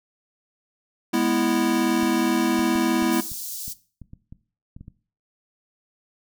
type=chord; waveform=square; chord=E major; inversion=first; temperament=equal; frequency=207.7 / 246.9 / 329.6 Hz; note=G#3 / B3 / E4; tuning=0 / 0 / 0 cents; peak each=-27 / -24 / -23 dBFS; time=1.13-3.21 s; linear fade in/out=10 ms
type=clicks; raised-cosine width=5 ms; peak=-28 dBFS; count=12; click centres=2.031 / 2.592 / 2.756 / 3.025 / 3.317 / 3.68 / 4.017 / 4.134 / 4.325 / 4.765 / 4.81 / 4.881 s
type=high-pass noise; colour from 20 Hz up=white; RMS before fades=-33 dBFS; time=3.11-3.74 s; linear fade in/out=20 ms; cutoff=4500 Hz; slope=24 dB/octave
effects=noise-tail reverb RT60 0.4 s tail -17 dB re dry